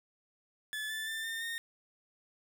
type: tone with pitch steps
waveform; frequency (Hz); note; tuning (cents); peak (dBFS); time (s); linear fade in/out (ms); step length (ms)
30% pulse; 1728 / 1755.2 / 1782.7 / 1810.8 / 1839.2; A6 / A6 / A6 / A6 / A#6; -32 / -5 / +22 / +49 / -24; -33; 0.73-1.58; 0; 170
effects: none